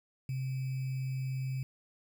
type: tone with sample-and-hold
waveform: sine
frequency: 131.5 Hz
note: C3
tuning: 9 cents sharp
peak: -32 dBFS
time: 0.29-1.63 s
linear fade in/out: 2 ms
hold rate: 2450 Hz
effects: none